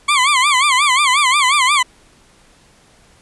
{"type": "tone with vibrato", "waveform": "20% pulse", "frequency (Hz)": 1094, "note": "C#6", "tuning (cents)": -23, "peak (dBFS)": -6, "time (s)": [0.08, 1.83], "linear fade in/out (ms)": 10, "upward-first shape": "sine", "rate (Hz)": 5.6, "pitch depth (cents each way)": 160, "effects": ["pink hiss -50 dBFS RMS until 3.21 s", "resampled to 24000 Hz"]}